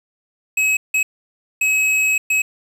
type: tone bursts at uneven times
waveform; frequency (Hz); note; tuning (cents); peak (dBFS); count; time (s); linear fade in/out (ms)
square; 2560; D#7; +49; -15; 4; 0.57-0.77 / 0.94-1.03 / 1.61-2.18 / 2.3-2.42; 5
effects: low-pass 12000 Hz 12 dB/octave + 7-bit